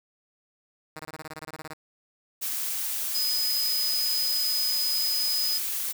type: tone bursts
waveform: 5% pulse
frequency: 156.9 Hz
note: D#3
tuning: 15 cents sharp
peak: -25 dBFS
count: 14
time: 0.96-1.734 s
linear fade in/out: 2 ms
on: 33 ms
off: 24 ms
type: noise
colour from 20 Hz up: blue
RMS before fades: -30 dBFS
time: 2.41-5.93 s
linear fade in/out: 20 ms
type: tone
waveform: sine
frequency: 5010 Hz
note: D#8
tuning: 11 cents sharp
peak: -25 dBFS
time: 3.14-5.59 s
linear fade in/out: 20 ms
effects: none